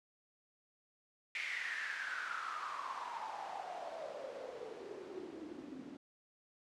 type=noise with band-pass filter sweep; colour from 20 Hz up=white; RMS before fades=-44 dBFS; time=1.35-5.97 s; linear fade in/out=2 ms; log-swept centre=2200 to 250 Hz; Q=7.2; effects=low-pass 7000 Hz 12 dB/octave